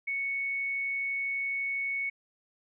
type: tone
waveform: sine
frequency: 2217 Hz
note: C#7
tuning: in tune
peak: -29 dBFS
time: 0.07-2.1 s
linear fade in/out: 10 ms
effects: none